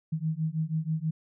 sine beating tone pair, 155.56 / 161.76 Hz, D#3 / E3, 0 / -32 cents, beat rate 6.2 Hz, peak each -30 dBFS, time 0.12-1.11 s, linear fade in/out 10 ms, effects none

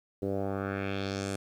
10% pulse tone with low-pass filter sweep, 98 Hz, G2, in tune, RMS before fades -33 dBFS, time 0.22-1.36 s, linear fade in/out 5 ms, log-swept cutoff 420 to 9800 Hz, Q 2.1, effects 10-bit

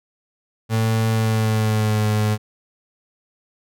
35% pulse tone with pitch glide, 111.9 to 106.66 Hz, A2 to G#2, +30 to +47 cents, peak -15 dBFS, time 0.69-2.38 s, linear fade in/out 50 ms, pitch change -83 cents, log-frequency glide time 1.09-2.05 s, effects none

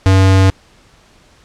square tone, 95.4 Hz, G2, 47 cents flat, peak -7 dBFS, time 0.06-0.5 s, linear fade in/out 0 ms, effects pink hiss -48 dBFS RMS until 1.44 s + low-pass 7000 Hz 12 dB/octave

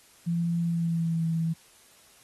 sine tone with pitch glide, 169.8 to 163.83 Hz, F3 to E3, -48 to -10 cents, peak -24 dBFS, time 0.26-1.54 s, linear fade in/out 20 ms, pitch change -62 cents, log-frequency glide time 0.6-1.25 s, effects white hiss -57 dBFS RMS until 2.23 s + AAC 32 kbps

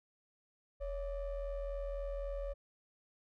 triangle ring-modulated tone, 300.9 Hz, D4, 42 cents sharp, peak -32 dBFS, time 0.8-2.54 s, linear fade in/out 20 ms, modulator 259 Hz, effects none

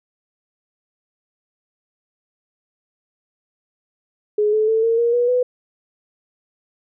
sine tone with pitch steps, 420 / 432.1 / 444.5 / 457.2 / 470.3 / 483.8 / 497.7 Hz, G#4 / A4 / A4 / A#4 / A#4 / B4 / B4, +19 / -31 / +18 / -34 / +15 / -36 / +13 cents, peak -14 dBFS, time 4.38-5.43 s, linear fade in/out 5 ms, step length 150 ms, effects none

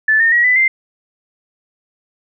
sine tone with pitch steps, 1747 / 1826.5 / 1909.5 / 1996.4 / 2087 Hz, A6 / A#6 / A#6 / B6 / C7, -13 / -36 / +41 / +18 / -5 cents, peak -9 dBFS, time 0.08-0.68 s, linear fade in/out 5 ms, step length 120 ms, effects none

